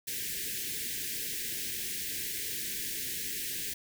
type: band-stop noise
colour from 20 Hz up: white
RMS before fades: -36 dBFS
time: 0.07-3.74 s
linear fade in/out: 10 ms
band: 480 to 1600 Hz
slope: 96 dB/octave
effects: none